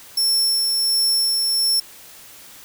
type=tone with tremolo; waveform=sawtooth; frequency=5400 Hz; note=E8; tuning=41 cents sharp; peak=-13 dBFS; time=0.17-1.8 s; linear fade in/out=5 ms; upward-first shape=sine; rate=1.4 Hz; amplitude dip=25%; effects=white hiss -43 dBFS RMS until 2.64 s